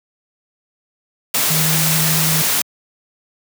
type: tone in noise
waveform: sine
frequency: 158.5 Hz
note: D#3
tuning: 32 cents sharp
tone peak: -18 dBFS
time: 1.5-2.42 s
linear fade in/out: 5 ms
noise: white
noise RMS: -17 dBFS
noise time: 1.34-2.62 s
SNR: -4 dB
effects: high-pass 100 Hz 12 dB/octave